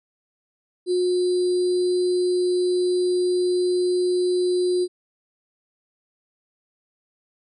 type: tone with sample-and-hold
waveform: sine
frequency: 360.3 Hz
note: F#4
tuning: 46 cents flat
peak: -18 dBFS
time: 0.86-4.88 s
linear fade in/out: 50 ms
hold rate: 4410 Hz
effects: resampled to 24000 Hz